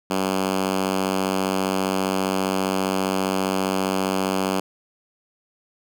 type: tone with high-pass filter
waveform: 5% pulse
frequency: 95 Hz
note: F#2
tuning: 46 cents sharp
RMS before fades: -23 dBFS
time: 0.1-4.6 s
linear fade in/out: 5 ms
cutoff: 200 Hz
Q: 1.8
effects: none